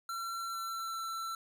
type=tone with pitch glide; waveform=square; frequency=1358 to 1339.3 Hz; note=F6 to E6; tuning=-49 to +27 cents; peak=-37 dBFS; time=0.09-1.35 s; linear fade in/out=2 ms; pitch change=-24 cents; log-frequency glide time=0.32-1 s; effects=none